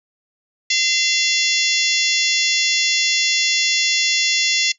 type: harmonic tone with a mistuned harmonic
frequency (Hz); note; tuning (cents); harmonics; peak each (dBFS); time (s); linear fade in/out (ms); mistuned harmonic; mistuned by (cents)
685; F5; -34; 3 / 4 / 5 / 6 / 7 / 8 / 9 / 10; -21 / -22 / -23 / -24 / -24 / -25 / -26 / -26; 0.7-4.72; 5; 6; +42
effects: noise-tail reverb RT60 0.1 s tail -18 dB re dry